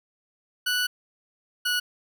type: tone pair in turn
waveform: 20% pulse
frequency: 1480 / 1467.2 Hz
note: F#6 / F#6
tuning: 0 / -15 cents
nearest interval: unison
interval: 15 cents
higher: first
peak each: -18 / -18 dBFS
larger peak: neither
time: 0.66-0.87 / 1.65-1.8 s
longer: first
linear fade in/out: 10 ms
effects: none